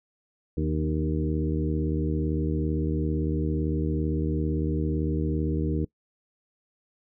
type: harmonic tone with a mistuned harmonic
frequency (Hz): 77.78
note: D#2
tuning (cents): 0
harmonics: 1 / 2 / 3 / 4 / 5 / 6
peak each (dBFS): -28 / -29 / -34 / -30 / -35 / -36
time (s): 0.57-5.85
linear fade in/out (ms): 5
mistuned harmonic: 4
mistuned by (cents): -29
effects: noise-tail reverb RT60 0.1 s tail -23 dB re dry